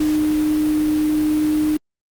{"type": "tone in noise", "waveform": "sine", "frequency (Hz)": 305.1, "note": "D#4", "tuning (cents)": -34, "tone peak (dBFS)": -15, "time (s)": [0, 1.77], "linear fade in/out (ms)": 5, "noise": "pink", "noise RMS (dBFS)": -32, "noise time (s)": [0, 1.77], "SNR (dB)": 14, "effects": ["Opus 48 kbps"]}